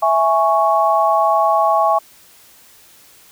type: chord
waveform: sine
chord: C# minor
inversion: first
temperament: equal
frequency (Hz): 659.3 / 830.6 / 1108.7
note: E5 / G#5 / C#6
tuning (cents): 0 / 0 / 0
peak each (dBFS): -16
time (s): 0.02-1.99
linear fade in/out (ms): 10
effects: white hiss -47 dBFS RMS until 3.31 s